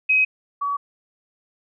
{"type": "tone pair in turn", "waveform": "sine", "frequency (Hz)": [2532, 1135.7], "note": ["D#7", "C#6"], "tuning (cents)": [30, 42], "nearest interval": "octave + major second", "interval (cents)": 1388, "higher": "first", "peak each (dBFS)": [-14, -21], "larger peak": "first", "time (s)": [[0.09, 0.25], [0.61, 0.77]], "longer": "neither", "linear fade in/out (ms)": 10, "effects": []}